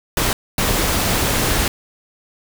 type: noise bursts at uneven times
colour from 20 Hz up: pink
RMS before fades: -18 dBFS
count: 2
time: 0.17-0.33 / 0.58-1.68 s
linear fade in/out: 2 ms
effects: none